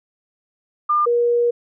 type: tone pair in turn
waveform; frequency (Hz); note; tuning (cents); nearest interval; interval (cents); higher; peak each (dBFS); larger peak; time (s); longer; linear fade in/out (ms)
sine; 1202 / 477; D6 / A#4; +40 / +40; octave + major third; 1600; first; -14; neither; 0.89-1.06 / 1.06-1.51; second; 10
effects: none